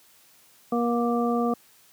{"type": "harmonic tone with a mistuned harmonic", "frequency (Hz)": 237.6, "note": "A#3", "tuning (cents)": 33, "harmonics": [1, 2, 3, 5], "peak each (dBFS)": [-24, -27, -29, -31], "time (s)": [0.72, 1.54], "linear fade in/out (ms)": 5, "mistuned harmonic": 5, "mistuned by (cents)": -19, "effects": ["white hiss -57 dBFS RMS until 1.92 s", "high-pass 80 Hz 12 dB/octave"]}